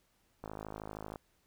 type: click train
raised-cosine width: 1 ms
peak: -28 dBFS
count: 39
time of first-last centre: 0.44-1.158 s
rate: 52.9 Hz
effects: pink hiss -73 dBFS RMS until 1.46 s